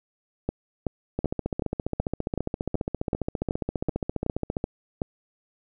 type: two click trains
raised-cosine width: 2 ms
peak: -12 / -13 dBFS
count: 13 / 51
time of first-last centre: 0.49-5.018 / 1.19-4.568 s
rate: 2.65 / 14.8 Hz
effects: none